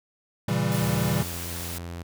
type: chord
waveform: square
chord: A# diminished seventh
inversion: none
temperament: equal with one note detuned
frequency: 116.54 / 138.59 / 164.81 / 198.05 Hz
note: A#2 / C#3 / E3 / G3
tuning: 0 / 0 / 0 / +18 cents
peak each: -29 dBFS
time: 0.48-1.23 s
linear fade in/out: 5 ms
type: noise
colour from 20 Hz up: white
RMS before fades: -36 dBFS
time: 0.72-1.78 s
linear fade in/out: 0 ms
type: tone with pitch glide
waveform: sawtooth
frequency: 77.7 to 85.72 Hz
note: D#2 to F2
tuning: -2 to -32 cents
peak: -30 dBFS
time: 0.81-2.03 s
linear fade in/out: 10 ms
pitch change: +170 cents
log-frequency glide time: 1.12-1.25 s
effects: none